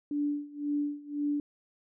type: tone with tremolo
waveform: sine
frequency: 291.3 Hz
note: D4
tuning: 14 cents flat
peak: -26 dBFS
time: 0.11-1.4 s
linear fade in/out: 2 ms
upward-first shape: sine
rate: 1.9 Hz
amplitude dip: 90%
effects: none